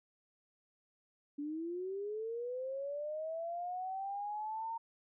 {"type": "linear sweep", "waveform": "sine", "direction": "up", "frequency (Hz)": [284.3, 921], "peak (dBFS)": -37, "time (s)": [1.38, 4.78], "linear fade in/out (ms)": 10, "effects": []}